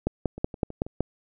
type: two click trains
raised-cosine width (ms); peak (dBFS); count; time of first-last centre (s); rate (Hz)
2; -10 / -24; 6 / 4; 0.07-1.006 / 0.38-0.865; 5.34 / 6.18
effects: none